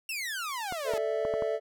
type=exponential sweep; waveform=sawtooth; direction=down; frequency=2790 to 413.6 Hz; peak=-29 dBFS; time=0.09-0.98 s; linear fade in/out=2 ms
type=clicks; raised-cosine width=1 ms; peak=-22 dBFS; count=5; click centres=0.724 / 0.937 / 1.251 / 1.339 / 1.423 s
type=chord; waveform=triangle; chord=A suspended fourth; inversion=none; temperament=equal; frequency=440 / 587.3 / 659.3 Hz; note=A4 / D5 / E5; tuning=0 / 0 / 0 cents; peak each=-29 / -31 / -30 dBFS; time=0.84-1.6 s; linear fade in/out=50 ms
effects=none